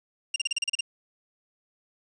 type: tone bursts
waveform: sawtooth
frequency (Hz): 2794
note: F7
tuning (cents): 0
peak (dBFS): -20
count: 9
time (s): 0.34-0.809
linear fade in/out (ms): 5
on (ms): 21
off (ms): 35
effects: resampled to 22050 Hz + 9-bit